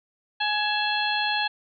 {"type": "harmonic tone with a mistuned harmonic", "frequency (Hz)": 838, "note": "G#5", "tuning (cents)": 15, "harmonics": [1, 2, 3, 4, 5], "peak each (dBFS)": [-27, -28, -30, -30, -31], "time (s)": [0.4, 1.48], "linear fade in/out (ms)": 10, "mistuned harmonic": 3, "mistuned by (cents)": 97, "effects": []}